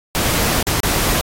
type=noise with dropouts; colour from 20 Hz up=pink; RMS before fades=-18 dBFS; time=0.15-1.21 s; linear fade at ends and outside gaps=0 ms; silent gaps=0.627-0.669 / 0.803-0.833 s; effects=AAC 48 kbps